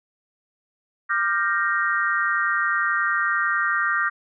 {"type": "chord", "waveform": "sine", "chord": "G minor seventh", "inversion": "second", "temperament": "equal with one note detuned", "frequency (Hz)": [1189.7, 1396.9, 1568, 1864.7], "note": ["D6", "F6", "G6", "Bb6"], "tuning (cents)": [22, 0, 0, 0], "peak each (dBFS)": -25, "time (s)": [1.09, 4.1], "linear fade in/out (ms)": 20, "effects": []}